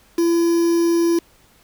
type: tone with quantisation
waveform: triangle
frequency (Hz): 338.3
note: E4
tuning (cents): +45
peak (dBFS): -12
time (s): 0.18-1.19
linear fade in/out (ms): 5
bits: 5
effects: pink hiss -54 dBFS RMS until 1.63 s